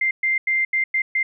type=tone bursts at uneven times; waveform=sine; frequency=2093 Hz; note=C7; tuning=in tune; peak=-17 dBFS; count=6; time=0.01-0.11 / 0.23-0.38 / 0.47-0.65 / 0.73-0.84 / 0.94-1.02 / 1.15-1.23 s; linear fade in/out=5 ms; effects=none